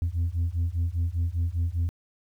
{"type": "beating tone pair", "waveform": "sine", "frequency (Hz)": [82.6, 87.6], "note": ["E2", "F2"], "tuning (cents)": [4, 6], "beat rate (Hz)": 5, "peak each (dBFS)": -25, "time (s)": [0.02, 1.89], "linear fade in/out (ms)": 0, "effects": ["tanh soft clip ceiling -21 dBFS", "10-bit"]}